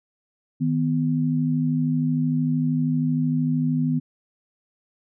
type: tone pair together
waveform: sine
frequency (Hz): 156.8 / 249.8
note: D#3 / B3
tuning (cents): +14 / +20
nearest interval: minor sixth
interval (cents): 806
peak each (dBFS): -22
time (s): 0.6-4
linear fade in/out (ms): 20
effects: none